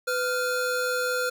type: tone pair together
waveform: square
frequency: 500.6 / 1396.9 Hz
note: B4 / F6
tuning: +23 / 0 cents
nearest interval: octave + tritone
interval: 1777 cents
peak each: -28 dBFS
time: 0.07-1.3 s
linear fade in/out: 10 ms
effects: none